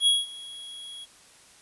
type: tone with ADSR envelope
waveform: square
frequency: 3322 Hz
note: G#7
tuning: in tune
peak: -17 dBFS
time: 0-1.06 s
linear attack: 67 ms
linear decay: 190 ms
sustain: -22 dB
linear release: 27 ms
effects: white hiss -54 dBFS RMS until 1.61 s + resampled to 24000 Hz